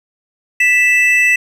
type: tone pair together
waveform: triangle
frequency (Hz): 1975.5 / 2637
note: B6 / E7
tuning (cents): 0 / 0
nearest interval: perfect fourth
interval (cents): 500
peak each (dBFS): -10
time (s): 0.6-1.36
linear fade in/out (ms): 5
effects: none